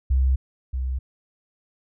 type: tone pair in turn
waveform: sine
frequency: 65.41 / 64.47 Hz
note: C2 / C2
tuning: 0 / -25 cents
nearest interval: unison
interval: 25 cents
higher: first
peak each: -16 / -23 dBFS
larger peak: first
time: 0.1-0.36 / 0.73-0.99 s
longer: neither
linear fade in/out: 10 ms
effects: none